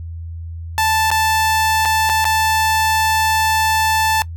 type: tone with dropouts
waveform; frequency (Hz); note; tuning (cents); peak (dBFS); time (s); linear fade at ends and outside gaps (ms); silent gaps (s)
sawtooth; 880; A5; 0; -10; 0.78-4.22; 0; 1.104-1.114 / 1.852-1.856 / 2.092-2.097 / 2.244-2.253
effects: noise-tail reverb RT60 0.1 s tail -20 dB re dry + added 83 Hz sine -26 dBFS peak until 4.36 s